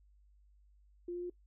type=tone with pitch steps; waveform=sine; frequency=350 / 352.4 / 354.9 Hz; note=F4 / F4 / F4; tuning=+4 / +16 / +28 cents; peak=-37 dBFS; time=1.08-1.299 s; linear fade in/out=5 ms; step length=73 ms; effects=noise-tail reverb RT60 0.1 s tail -21 dB re dry + added 50 Hz sine -62 dBFS peak until 1.46 s